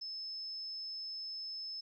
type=tone; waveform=sine; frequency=5230 Hz; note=E8; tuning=15 cents flat; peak=-40 dBFS; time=0.01-1.81 s; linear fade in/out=10 ms; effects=13-bit